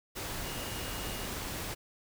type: tone in noise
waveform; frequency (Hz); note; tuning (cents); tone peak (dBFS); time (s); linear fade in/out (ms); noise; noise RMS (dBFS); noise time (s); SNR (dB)
sine; 2860; F7; +41; -47; 0.43-1.27; 20; pink; -38; 0.15-1.75; -12
effects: none